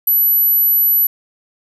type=tone; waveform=sine; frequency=11840 Hz; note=F#9; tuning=in tune; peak=-10 dBFS; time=0.07-1.07 s; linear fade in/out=5 ms; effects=8-bit

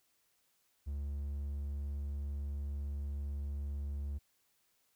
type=tone; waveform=triangle; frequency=71.1 Hz; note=C#2; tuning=45 cents sharp; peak=-34 dBFS; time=0.86-4.19 s; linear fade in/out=20 ms; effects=white hiss -75 dBFS RMS until 4.95 s

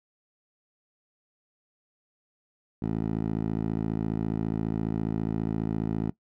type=tone with band-pass filter; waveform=10% pulse; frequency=54.7 Hz; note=A1; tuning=9 cents flat; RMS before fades=-29 dBFS; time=2.82-6.11 s; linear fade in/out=5 ms; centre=230 Hz; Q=0.92; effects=noise-tail reverb RT60 0.1 s tail -18 dB re dry

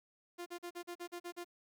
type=tone bursts; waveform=sawtooth; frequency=349.2 Hz; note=F4; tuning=in tune; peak=-38 dBFS; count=9; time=0.38-1.446 s; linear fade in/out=20 ms; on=82 ms; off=41 ms; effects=12-bit

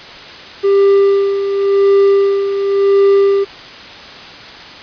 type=tone with tremolo; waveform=triangle; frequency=396.4 Hz; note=G4; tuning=19 cents sharp; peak=-4 dBFS; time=0.63-3.45 s; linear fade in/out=20 ms; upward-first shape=sine; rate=0.92 Hz; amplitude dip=60%; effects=white hiss -32 dBFS RMS until 4.82 s + resampled to 11025 Hz

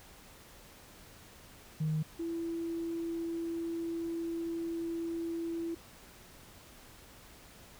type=tone pair in turn; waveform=sine; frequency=155.56 / 333.6 Hz; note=D#3 / E4; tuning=0 / +21 cents; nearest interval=octave + minor second; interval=1321 cents; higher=second; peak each=-28 / -33 dBFS; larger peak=first; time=1.8-2.03 / 2.19-5.75 s; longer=second; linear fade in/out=10 ms; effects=tanh soft clip ceiling -25 dBFS + pink hiss -55 dBFS RMS until 7.79 s

